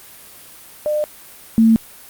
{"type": "tone pair in turn", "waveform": "sine", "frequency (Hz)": [602, 224.7], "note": ["D5", "A3"], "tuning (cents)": [43, 37], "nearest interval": "octave + perfect fourth", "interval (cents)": 1706, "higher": "first", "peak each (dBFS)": [-16, -8], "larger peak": "second", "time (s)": [[0.86, 1.04], [1.58, 1.76]], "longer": "neither", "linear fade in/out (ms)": 0, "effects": ["white hiss -41 dBFS RMS until 2.09 s", "Opus 32 kbps"]}